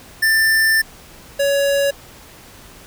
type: tone pair in turn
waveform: square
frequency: 1780 / 560.7 Hz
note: A6 / C#5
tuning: +20 / +20 cents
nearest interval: octave + minor sixth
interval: 2000 cents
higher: first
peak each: -13 / -15 dBFS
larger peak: first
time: 0.22-0.82 / 1.39-1.91 s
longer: first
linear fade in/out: 10 ms
effects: pink hiss -42 dBFS RMS until 2.86 s